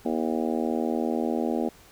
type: harmonic tone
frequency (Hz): 80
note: D#2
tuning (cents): +49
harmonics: 3 / 4 / 5 / 6 / 7 / 8 / 9 / 10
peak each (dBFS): -28 / -30 / -32 / -34 / -35 / -36 / -37 / -38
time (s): 0.05-1.69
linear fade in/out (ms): 5
effects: pink hiss -53 dBFS RMS until 1.91 s